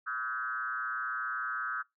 sine tone with frequency modulation, 1404 Hz, F6, 9 cents sharp, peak -32 dBFS, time 0.06-1.83 s, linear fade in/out 20 ms, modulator 125 Hz, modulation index 1.6, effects noise-tail reverb RT60 0.2 s tail -25 dB re dry

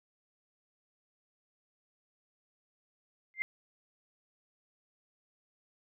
sine tone with exponential growth, 2093 Hz, C7, in tune, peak -25 dBFS, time 3.34-3.42 s, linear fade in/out 0 ms, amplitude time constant 17 ms, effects none

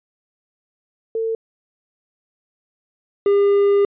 sine / triangle tone pair in turn, 450 / 402.6 Hz, A4 / G4, +39 / +46 cents, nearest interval major second, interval 193 cents, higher first, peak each -19 / -10 dBFS, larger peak second, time 1.15-1.35 / 3.26-3.85 s, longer second, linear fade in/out 2 ms, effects resampled to 8000 Hz

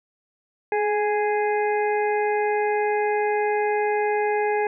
harmonic tone with a mistuned harmonic, 415.3 Hz, G#4, in tune, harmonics 1 / 2 / 4 / 5 / 6, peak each -22 / -24 / -32 / -33 / -37 dBFS, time 0.72-4.67 s, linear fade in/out 2 ms, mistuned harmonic 1, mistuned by +26 cents, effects none

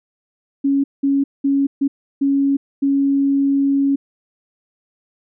sine tone bursts at uneven times, 277.2 Hz, C#4, in tune, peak -13 dBFS, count 6, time 0.64-0.84 / 1.03-1.24 / 1.44-1.67 / 1.81-1.88 / 2.21-2.57 / 2.82-3.96 s, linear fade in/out 10 ms, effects none

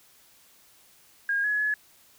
sine tone with pitch steps, 1625 / 1689 / 1701 Hz, G#6 / G#6 / G#6, -38 / +29 / +41 cents, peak -23 dBFS, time 1.29-1.74 s, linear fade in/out 2 ms, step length 150 ms, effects white hiss -58 dBFS RMS until 2.18 s

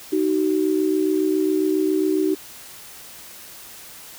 sine tone pair together, 311.1 / 378.4 Hz, D#4 / F#4, 0 / +39 cents, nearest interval minor third, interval 339 cents, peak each -20 dBFS, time 0.12-2.35 s, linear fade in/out 10 ms, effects white hiss -41 dBFS RMS until 4.18 s

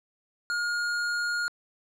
square tone, 1425 Hz, F6, 34 cents sharp, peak -27 dBFS, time 0.5-1.48 s, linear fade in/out 0 ms, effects low-pass 7000 Hz 12 dB/octave

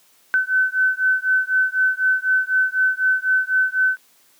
sine beating tone pair, 1518 / 1522 Hz, F#6 / F#6, +44 / +48 cents, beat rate 4 Hz, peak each -19 dBFS, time 0.34-3.97 s, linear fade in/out 0 ms, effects white hiss -56 dBFS RMS until 4.39 s + high-pass 150 Hz 12 dB/octave

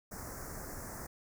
pink band-stop noise, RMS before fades -44 dBFS, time 0.11-1.07 s, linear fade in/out 10 ms, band 1900 to 5400 Hz, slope 48 dB/octave, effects none

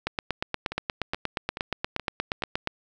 two click trains, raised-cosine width 0.3 ms, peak -10 / -17 dBFS, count 23 / 5, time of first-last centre 0.07-2.674 / 0.72-2.422 s, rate 8.45 / 2.35 Hz, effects none

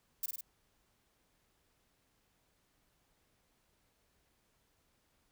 violet noise with echo, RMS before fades -35 dBFS, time 0.23-0.26 s, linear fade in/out 5 ms, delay 50 ms, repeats 3, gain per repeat -3 dB, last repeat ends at 0.41 s, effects pink hiss -75 dBFS RMS until 5.31 s

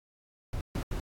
brown noise bursts at uneven times, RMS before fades -33 dBFS, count 3, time 0.53-0.61 / 0.75-0.83 / 0.91-1 s, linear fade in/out 2 ms, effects AAC 64 kbps

